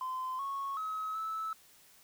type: tone with pitch steps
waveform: triangle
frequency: 1030 / 1102 / 1280 / 1307 Hz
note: C6 / C#6 / D#6 / E6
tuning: -28 / -11 / +49 / -15 cents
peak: -31 dBFS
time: 0.01-1.53 s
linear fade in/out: 2 ms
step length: 380 ms
effects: tanh soft clip ceiling -31 dBFS + white hiss -61 dBFS RMS until 2.03 s